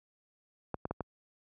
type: clicks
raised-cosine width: 1 ms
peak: -20 dBFS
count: 4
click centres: 0.743 / 0.854 / 0.91 / 1.007 s
effects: high-pass 60 Hz 12 dB/octave